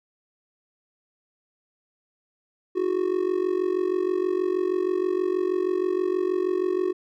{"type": "tone with amplitude modulation", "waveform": "triangle", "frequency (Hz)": 367.2, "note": "F#4", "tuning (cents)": -13, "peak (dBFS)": -16, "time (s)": [2.75, 6.93], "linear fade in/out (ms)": 20, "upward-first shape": "sine", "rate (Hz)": 46.3, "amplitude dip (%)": 85, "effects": []}